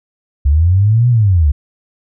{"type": "linear two-way sweep", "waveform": "sine", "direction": "up then down", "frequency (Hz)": [66.8, 124.6, 66.8], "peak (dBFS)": -7, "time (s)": [0.45, 1.52], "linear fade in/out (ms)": 10, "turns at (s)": 1.09, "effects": []}